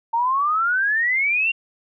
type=exponential sweep; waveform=sine; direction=up; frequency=905 to 2794 Hz; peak=-17 dBFS; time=0.13-1.52 s; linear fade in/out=10 ms; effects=none